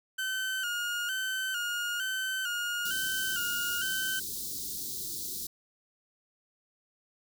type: tone with vibrato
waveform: 30% pulse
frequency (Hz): 1480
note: F#6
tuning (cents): 0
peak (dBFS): -28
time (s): 0.18-4.2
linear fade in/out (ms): 10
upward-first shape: square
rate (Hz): 1.1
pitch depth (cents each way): 62
type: band-stop noise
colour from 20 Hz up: white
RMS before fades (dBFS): -37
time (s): 2.85-5.47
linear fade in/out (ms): 5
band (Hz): 410 to 3800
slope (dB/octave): 48
effects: none